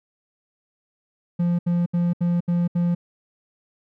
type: tone bursts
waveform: triangle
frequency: 173.6 Hz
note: F3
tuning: 10 cents flat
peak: -16 dBFS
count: 6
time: 1.39-2.95 s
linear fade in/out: 10 ms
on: 200 ms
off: 72 ms
effects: none